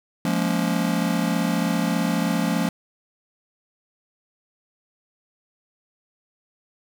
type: chord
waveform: square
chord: Bb minor seventh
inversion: second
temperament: just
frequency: 174.81 / 209.8 / 233.1 / 279.7 Hz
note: F3 / Ab3 / Bb3 / Db4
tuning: +2 / +18 / 0 / +16 cents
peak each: -25 / -27 / -28 / -28 dBFS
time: 0.25-2.69 s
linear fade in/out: 2 ms
effects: none